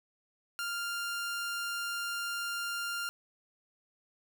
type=tone; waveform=sawtooth; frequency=1397 Hz; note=F6; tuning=in tune; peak=-30 dBFS; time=0.59-3.09 s; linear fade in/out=0 ms; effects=none